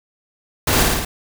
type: noise with echo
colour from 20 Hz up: pink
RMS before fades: -17 dBFS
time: 0.67-0.83 s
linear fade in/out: 5 ms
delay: 55 ms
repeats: 4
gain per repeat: -2 dB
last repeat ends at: 1.05 s
effects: none